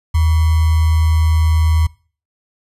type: tone with sample-and-hold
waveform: sine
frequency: 79.8 Hz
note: D#2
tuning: 44 cents sharp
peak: -10 dBFS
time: 0.14-1.87 s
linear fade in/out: 10 ms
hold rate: 1050 Hz
effects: noise-tail reverb RT60 0.4 s tail -22 dB re dry + resampled to 32000 Hz